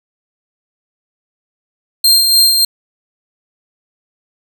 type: tone with tremolo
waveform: sawtooth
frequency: 4186 Hz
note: C8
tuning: in tune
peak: -3 dBFS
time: 2.04-2.65 s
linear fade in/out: 5 ms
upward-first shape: sine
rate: 3.4 Hz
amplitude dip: 40%
effects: none